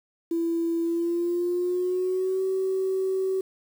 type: tone with pitch glide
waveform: sine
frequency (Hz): 334.4 to 379.7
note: E4 to F#4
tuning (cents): +25 to +45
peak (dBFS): -22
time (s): 0.31-3.41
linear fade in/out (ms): 5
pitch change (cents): +220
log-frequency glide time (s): 0.83-2.42
effects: tanh soft clip ceiling -18 dBFS + 8-bit